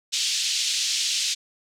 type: band-pass noise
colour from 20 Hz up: pink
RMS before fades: -25 dBFS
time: 0.12-1.35 s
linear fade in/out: 20 ms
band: 3100 to 7100 Hz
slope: 24 dB/octave
effects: none